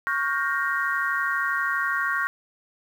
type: chord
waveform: sine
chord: G half-diminished seventh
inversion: second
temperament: equal with one note detuned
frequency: 1108.7 / 1415.6 / 1568 / 1864.7 Hz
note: Db6 / F6 / G6 / Bb6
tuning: 0 / +23 / 0 / 0 cents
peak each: -28 dBFS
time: 0.07-2.27 s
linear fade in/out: 0 ms
effects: 8-bit